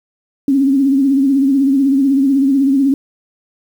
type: tone with vibrato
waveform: sine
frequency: 273.1 Hz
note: C#4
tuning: 26 cents flat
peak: -9 dBFS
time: 0.48-2.94 s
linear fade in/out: 2 ms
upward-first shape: sine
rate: 16 Hz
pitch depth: 68 cents each way
effects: 7-bit